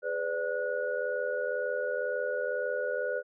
sine tone cluster, 417.9 / 504 / 586 / 1458 Hz, G#4 / B4 / D5 / F#6, +11 / +35 / -4 / -26 cents, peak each -38 / -32 / -34 / -36 dBFS, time 0.02-3.23 s, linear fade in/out 50 ms, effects none

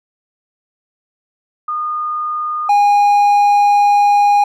sine / triangle tone pair in turn, 1223 / 818.4 Hz, D#6 / G#5, -30 / -26 cents, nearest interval perfect fifth, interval 696 cents, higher first, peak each -17 / -6 dBFS, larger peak second, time 1.68-2.69 / 2.69-4.44 s, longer second, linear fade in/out 5 ms, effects none

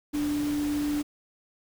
sine tone in noise, 293.7 Hz, D4, in tune, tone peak -25 dBFS, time 0.13-1.03 s, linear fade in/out 20 ms, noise pink, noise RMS -39 dBFS, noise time 0.13-1.03 s, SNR +11 dB, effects none

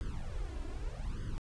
brown noise with flanger, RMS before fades -38 dBFS, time 0.01-1.38 s, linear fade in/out 0 ms, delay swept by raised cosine 0.61 to 3.01 ms, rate 0.82 Hz, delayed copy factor +1, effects resampled to 22050 Hz

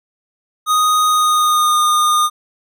square tone with pitch glide, 1244.5 to 1220.3 Hz, D#6 to D#6, 0 to -34 cents, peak -12 dBFS, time 0.66-2.3 s, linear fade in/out 50 ms, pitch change -34 cents, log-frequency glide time 1.08-1.81 s, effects none

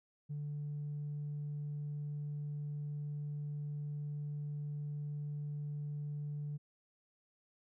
triangle tone with tanh clipping, 146.83 Hz, D3, in tune, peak -38 dBFS, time 0.29-6.58 s, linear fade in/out 20 ms, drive 5 dB, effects none

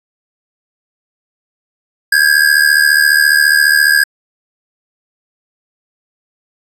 square ring-modulated tone, 1636 Hz, G#6, 26 cents flat, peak -5 dBFS, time 2.12-4.04 s, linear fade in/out 5 ms, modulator 37.3 Hz, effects resampled to 32000 Hz

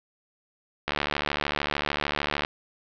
click train, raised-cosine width 0.3 ms, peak -9 dBFS, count 116, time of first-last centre 0.88-2.449 s, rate 73.3 Hz, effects low-pass 5000 Hz 12 dB/octave

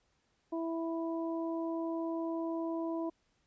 harmonic tone, 329.6 Hz, E4, in tune, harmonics 1 / 2 / 3, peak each -34 / -40 / -44 dBFS, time 0.52-3.1 s, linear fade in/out 10 ms, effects pink hiss -75 dBFS RMS until 3.46 s + resampled to 16000 Hz

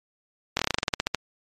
slowing click train, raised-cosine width 0.2 ms, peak -5 dBFS, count 14, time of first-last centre 0.57-1.147 s, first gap 22 ms, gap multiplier 1.11, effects MP3 64 kbps

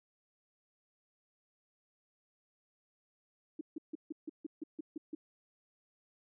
sine tone bursts, 311.1 Hz, D#4, in tune, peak -37 dBFS, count 10, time 3.59-5.15 s, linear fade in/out 5 ms, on 21 ms, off 150 ms, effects none

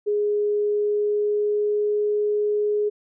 sine tone with pitch glide, 415.3 to 417.7 Hz, G#4 to G#4, 0 to +10 cents, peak -19 dBFS, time 0.06-2.9 s, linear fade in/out 20 ms, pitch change +10 cents, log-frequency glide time 0.53-2 s, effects none

